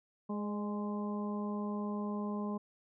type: harmonic tone with a mistuned harmonic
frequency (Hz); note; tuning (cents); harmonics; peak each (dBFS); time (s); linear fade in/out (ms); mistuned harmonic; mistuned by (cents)
207.7; G#3; 0; 1 / 2 / 3 / 4 / 5; -35 / -43 / -47 / -49 / -45; 0.29-2.58; 10; 3; -32
effects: none